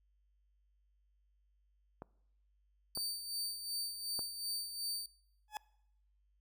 clicks, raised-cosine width 1 ms, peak -31 dBFS, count 3, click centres 2.021 / 2.974 / 4.192 s
sawtooth tone with tremolo, 4602 Hz, D8, 36 cents flat, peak -33 dBFS, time 2.95-5.06 s, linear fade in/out 2 ms, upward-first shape sine, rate 2.7 Hz, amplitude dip 60%
40% pulse tone with exponential growth, 849 Hz, G#5, 38 cents sharp, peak -34 dBFS, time 5.48-5.57 s, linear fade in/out 1 ms, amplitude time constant 18 ms
effects noise-tail reverb RT60 0.8 s tail -23 dB re dry + added 50 Hz sine -70 dBFS peak until 6.4 s

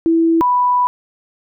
sine tone pair in turn, 329.6 / 987.7 Hz, E4 / B5, 0 / 0 cents, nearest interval octave + perfect fifth, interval 1900 cents, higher second, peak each -10 / -11 dBFS, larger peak first, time 0.06-0.41 / 0.41-0.87 s, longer second, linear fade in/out 0 ms, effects none

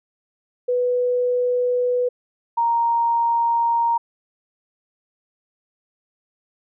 sine tone pair in turn, 493.9 / 932.4 Hz, B4 / A#5, 0 / 0 cents, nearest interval major seventh, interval 1100 cents, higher second, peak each -17 / -16 dBFS, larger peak second, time 0.68-2.09 / 2.57-3.98 s, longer neither, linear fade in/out 10 ms, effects none

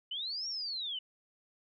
sine linear two-way sweep, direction up then down, 2926 to 5640 to 2926 Hz, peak -35 dBFS, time 0.11-0.99 s, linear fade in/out 5 ms, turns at 0.48 s, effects none

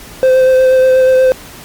triangle tone with vibrato, 518 Hz, C5, 17 cents flat, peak -3 dBFS, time 0.23-1.32 s, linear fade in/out 0 ms, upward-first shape sine, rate 8.3 Hz, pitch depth 13 cents each way, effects pink hiss -33 dBFS RMS until 1.64 s + MP3 96 kbps

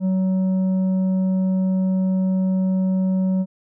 sine tone with tanh clipping, 187.7 Hz, F#3, 25 cents sharp, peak -18 dBFS, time 0-3.46 s, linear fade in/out 50 ms, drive 6 dB, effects none

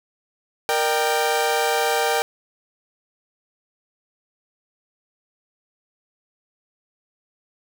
sawtooth chord, G minor, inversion first, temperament equal with one note detuned, 466.2 / 602.8 / 784 Hz, Bb4 / D5 / G5, 0 / +45 / 0 cents, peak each -19 / -22 / -18 dBFS, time 0.69-2.22 s, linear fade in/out 0 ms, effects none

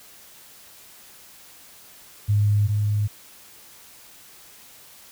sine tone pair in turn, 103.5 / 104.28 Hz, G#2 / G#2, -5 / +8 cents, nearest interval unison, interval 13 cents, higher second, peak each -16 / -19 dBFS, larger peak first, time 2.28-2.68 / 2.68-3.08 s, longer neither, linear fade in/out 20 ms, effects white hiss -48 dBFS RMS until 5.11 s

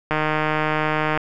click train, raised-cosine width 0.5 ms, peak -6 dBFS, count 165, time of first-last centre 0.11-1.175 s, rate 154 Hz, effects none

